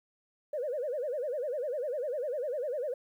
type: tone with vibrato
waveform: sine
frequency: 543 Hz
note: C#5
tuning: 36 cents flat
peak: -30 dBFS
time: 0.53-2.94 s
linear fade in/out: 5 ms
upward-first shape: sine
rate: 10 Hz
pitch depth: 230 cents each way
effects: tanh soft clip ceiling -26 dBFS + 11-bit